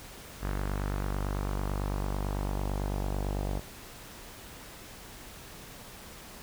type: tone with low-pass filter sweep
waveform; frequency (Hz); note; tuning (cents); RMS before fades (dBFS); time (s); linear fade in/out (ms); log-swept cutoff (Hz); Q
sawtooth; 49; G1; 0; -32; 0.4-3.62; 50; 1600 to 730; 1.8
effects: pink hiss -47 dBFS RMS until 6.42 s